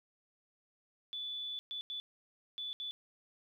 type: tone bursts at uneven times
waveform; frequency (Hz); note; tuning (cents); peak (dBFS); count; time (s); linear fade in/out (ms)
sine; 3470; A7; -25; -38; 5; 1.13-1.59 / 1.71-1.81 / 1.9-2 / 2.58-2.73 / 2.8-2.91; 0
effects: 12-bit